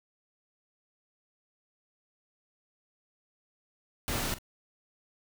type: noise with echo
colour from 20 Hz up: pink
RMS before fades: -32 dBFS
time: 4.08-4.34 s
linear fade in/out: 0 ms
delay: 45 ms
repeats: 1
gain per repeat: -15 dB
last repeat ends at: 4.385 s
effects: none